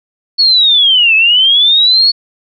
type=linear two-way sweep; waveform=sine; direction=down then up; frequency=4418 to 2569 to 4418 Hz; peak=-5 dBFS; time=0.38-2.12 s; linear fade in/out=20 ms; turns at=1.15 s; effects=none